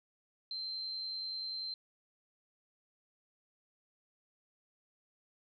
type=tone with amplitude modulation; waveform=sine; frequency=4121 Hz; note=C8; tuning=27 cents flat; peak=-36 dBFS; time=0.51-1.74 s; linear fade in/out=2 ms; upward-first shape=sine; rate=90.4 Hz; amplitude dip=30%; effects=none